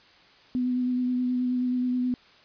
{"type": "tone with vibrato", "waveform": "sine", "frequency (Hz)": 250, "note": "B3", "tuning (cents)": 21, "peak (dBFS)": -23, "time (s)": [0.55, 2.14], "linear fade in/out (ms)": 0, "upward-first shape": "sine", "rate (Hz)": 9.4, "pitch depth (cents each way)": 16, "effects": ["white hiss -55 dBFS RMS until 2.44 s", "resampled to 11025 Hz"]}